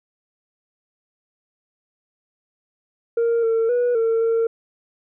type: tone with pitch steps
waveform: sine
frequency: 464.9 / 453 / 487 / 453.6 / 456.2 Hz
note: A#4 / A#4 / B4 / A#4 / A#4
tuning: -5 / -50 / -24 / -47 / -37 cents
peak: -14 dBFS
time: 3.17-4.47 s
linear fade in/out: 5 ms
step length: 260 ms
effects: tanh soft clip ceiling -15 dBFS